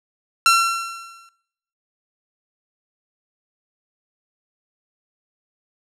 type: tone with exponential decay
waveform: sawtooth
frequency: 1357 Hz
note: E6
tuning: 50 cents sharp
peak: -6 dBFS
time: 0.46-1.29 s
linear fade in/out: 1 ms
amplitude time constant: 180 ms
effects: noise-tail reverb RT60 0.7 s tail -17 dB re dry + low-pass 11000 Hz 12 dB/octave